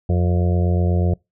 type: harmonic tone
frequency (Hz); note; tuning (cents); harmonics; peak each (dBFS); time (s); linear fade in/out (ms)
88.2; F2; +18; 1 / 2 / 4 / 5 / 6 / 7 / 8; -16 / -22 / -28 / -30 / -32 / -33 / -34; 0.09-1.14; 5
effects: noise-tail reverb RT60 0.2 s tail -25 dB re dry